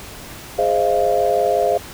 sine chord, F minor seventh, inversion first, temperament equal with one note detuned, 415.3 / 523.3 / 622.3 / 688 Hz, Ab4 / C5 / Eb5 / F5, 0 / 0 / 0 / -26 cents, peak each -21 / -20 / -21 / -18 dBFS, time 0.58-1.78 s, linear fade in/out 10 ms, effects pink hiss -36 dBFS RMS until 1.93 s

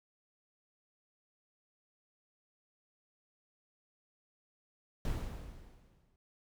brown noise with exponential decay, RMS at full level -33 dBFS, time 5.05-6.16 s, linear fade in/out 1 ms, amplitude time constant 240 ms, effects none

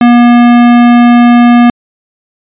sine tone with hard clipping, 240 Hz, B3, 49 cents flat, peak -3 dBFS, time 0.01-1.7 s, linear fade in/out 2 ms, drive 18 dB, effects resampled to 8000 Hz

